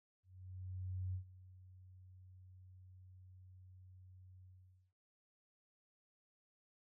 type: tone with ADSR envelope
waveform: sine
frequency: 92.5 Hz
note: F#2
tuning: in tune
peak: -38 dBFS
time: 0.23-4.93 s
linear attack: 910 ms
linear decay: 98 ms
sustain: -19 dB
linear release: 490 ms
effects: noise-tail reverb RT60 0.9 s tail -24 dB re dry